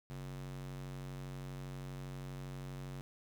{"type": "tone with high-pass filter", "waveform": "square", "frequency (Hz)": 46.25, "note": "F#1", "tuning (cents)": 0, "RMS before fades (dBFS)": -45, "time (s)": [0.1, 3.01], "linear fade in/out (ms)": 0, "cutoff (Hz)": 100, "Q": 3, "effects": ["11-bit"]}